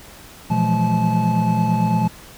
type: tone cluster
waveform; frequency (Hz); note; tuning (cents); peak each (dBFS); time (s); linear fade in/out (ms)
triangle; 120.9 / 168.5 / 177.5 / 214.4 / 865; B2 / E3 / F3 / A3 / A5; -36 / +38 / +28 / -45 / -30; -20; 0.5-2.08; 10
effects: pink hiss -42 dBFS RMS until 2.37 s